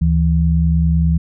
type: tone pair together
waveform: sine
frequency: 74.12 / 164.1 Hz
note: D2 / E3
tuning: +17 / -8 cents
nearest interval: octave + major second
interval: 1375 cents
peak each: -14 dBFS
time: 0.01-1.18 s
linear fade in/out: 10 ms
effects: none